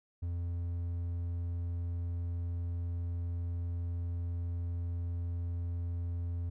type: tone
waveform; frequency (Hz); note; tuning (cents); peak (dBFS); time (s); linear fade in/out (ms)
triangle; 86.2; F2; -22; -31; 0.22-6.5; 10
effects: none